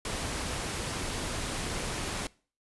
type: noise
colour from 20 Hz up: pink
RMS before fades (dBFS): -34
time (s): 0.05-2.27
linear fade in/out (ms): 2
effects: noise-tail reverb RT60 0.4 s tail -22 dB re dry + resampled to 24000 Hz